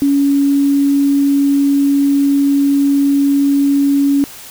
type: tone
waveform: sine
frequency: 280.6 Hz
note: C#4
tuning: 21 cents sharp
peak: -9 dBFS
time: 0.02-4.24 s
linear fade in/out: 0 ms
effects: white hiss -34 dBFS RMS until 4.5 s